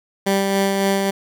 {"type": "tone with tremolo", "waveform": "15% pulse", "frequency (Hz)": 196, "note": "G3", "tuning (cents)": 0, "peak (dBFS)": -9, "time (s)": [0.26, 1.11], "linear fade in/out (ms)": 10, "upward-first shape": "sine", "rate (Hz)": 3.6, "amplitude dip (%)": 30, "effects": []}